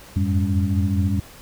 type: tone cluster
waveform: sine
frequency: 86.3 / 91 / 105.4 / 197.7 / 280.4 Hz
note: F2 / F#2 / G#2 / G3 / C#4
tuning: -20 / -28 / +26 / +15 / +20 cents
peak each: -29 / -20 / -26 / -23 / -29 dBFS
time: 0.16-1.2 s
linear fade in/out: 5 ms
effects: pink hiss -44 dBFS RMS until 1.41 s